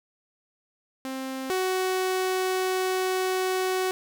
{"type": "tone pair in turn", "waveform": "sawtooth", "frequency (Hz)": [263.8, 373.1], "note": ["C4", "F#4"], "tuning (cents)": [14, 14], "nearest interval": "tritone", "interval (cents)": 600, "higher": "second", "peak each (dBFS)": [-27, -20], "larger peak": "second", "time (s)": [[1.05, 1.5], [1.5, 3.91]], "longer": "second", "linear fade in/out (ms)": 0, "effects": []}